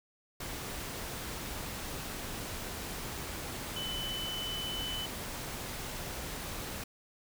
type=tone in noise; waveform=sine; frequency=3012 Hz; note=F#7; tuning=30 cents sharp; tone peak=-36 dBFS; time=3.76-5.06 s; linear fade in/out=5 ms; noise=pink; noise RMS=-40 dBFS; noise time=0.4-6.84 s; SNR=+1 dB; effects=none